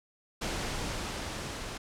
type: noise with level ramp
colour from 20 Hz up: pink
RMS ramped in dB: -33 to -39 dBFS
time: 0.41-1.78 s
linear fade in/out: 10 ms
effects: low-pass 8000 Hz 12 dB/octave